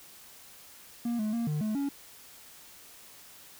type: tone with pitch steps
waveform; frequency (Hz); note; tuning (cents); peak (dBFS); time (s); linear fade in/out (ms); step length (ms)
triangle; 236.6 / 213.8 / 233.1 / 150.6 / 214.9 / 280.2; A#3 / A3 / A#3 / D3 / A3 / C#4; +26 / -49 / 0 / +44 / -41 / +19; -26; 1.05-1.89; 5; 140
effects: white hiss -52 dBFS RMS until 3.59 s